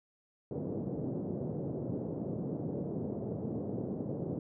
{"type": "band-pass noise", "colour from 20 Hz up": "pink", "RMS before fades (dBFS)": -37, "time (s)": [0.51, 4.39], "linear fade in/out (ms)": 2, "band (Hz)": [120, 510], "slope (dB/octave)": 24, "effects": []}